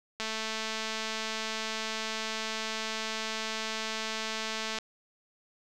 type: click train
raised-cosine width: 0.2 ms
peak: -17 dBFS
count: 1010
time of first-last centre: 0.2-4.786 s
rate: 220 Hz
effects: none